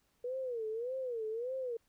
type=tone with vibrato; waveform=sine; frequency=478.4 Hz; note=A#4; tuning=45 cents sharp; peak=-35 dBFS; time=0.24-1.77 s; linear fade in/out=5 ms; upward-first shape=sine; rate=1.7 Hz; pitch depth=170 cents each way; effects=pink hiss -75 dBFS RMS until 1.88 s

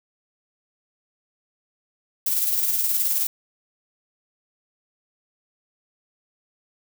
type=noise with tremolo; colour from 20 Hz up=violet; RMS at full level=-21 dBFS; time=2.26-3.27 s; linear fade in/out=5 ms; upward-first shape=square; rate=19 Hz; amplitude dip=35%; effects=none

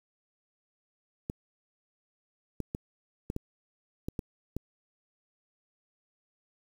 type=clicks; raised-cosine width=3 ms; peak=-20 dBFS; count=8; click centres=1.299 / 2.603 / 2.749 / 3.301 / 3.364 / 4.085 / 4.192 / 4.566 s; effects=8-bit

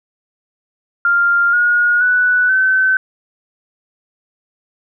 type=tone with pitch steps; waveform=sine; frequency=1396.9 / 1439.5 / 1483.4 / 1528.6 Hz; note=F6 / F#6 / F#6 / G6; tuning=0 / -48 / +4 / -44 cents; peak=-10 dBFS; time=1.05-2.97 s; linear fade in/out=2 ms; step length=480 ms; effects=none

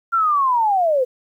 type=linear sweep; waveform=sine; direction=down; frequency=1388 to 483.7 Hz; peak=-14 dBFS; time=0.12-1.05 s; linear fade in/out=20 ms; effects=9-bit

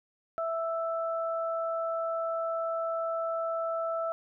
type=tone pair together; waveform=sine; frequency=659.3 / 1321.5 Hz; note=E5 / E6; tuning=0 / +4 cents; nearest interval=octave; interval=1204 cents; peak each=-30 / -34 dBFS; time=0.38-4.12 s; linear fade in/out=0 ms; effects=none

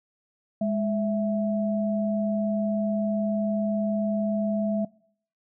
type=tone pair together; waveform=sine; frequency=207.7 / 659.3 Hz; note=G#3 / E5; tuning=0 / 0 cents; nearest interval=octave + minor sixth; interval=2000 cents; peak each=-24 / -27 dBFS; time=0.61-4.85 s; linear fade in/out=5 ms; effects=noise-tail reverb RT60 0.6 s tail -23 dB re dry

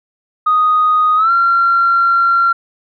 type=tone with pitch glide; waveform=sine; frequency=1244.5 to 1372.9 Hz; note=D#6 to F6; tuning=0 to -30 cents; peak=-8 dBFS; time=0.46-2.53 s; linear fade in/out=10 ms; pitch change=+170 cents; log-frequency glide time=1.16-1.31 s; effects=tanh soft clip ceiling -4 dBFS

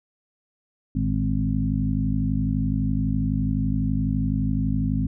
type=harmonic tone with a mistuned harmonic; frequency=51.91 Hz; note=G#1; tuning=in tune; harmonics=1 / 2 / 3 / 4 / 5; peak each=-27 / -27 / -27 / -27 / -27 dBFS; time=0.95-5.07 s; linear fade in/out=5 ms; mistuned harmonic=2; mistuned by=+82 cents; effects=none

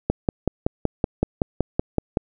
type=click train; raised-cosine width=2 ms; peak=-5 dBFS; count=12; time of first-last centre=0.1-2.172 s; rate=5.31 Hz; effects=none

